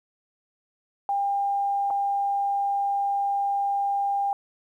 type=tone with dropouts; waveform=sine; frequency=800 Hz; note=G5; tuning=35 cents sharp; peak=-22 dBFS; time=1.09-4.33 s; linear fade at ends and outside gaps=1 ms; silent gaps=1.903-1.907 s; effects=10-bit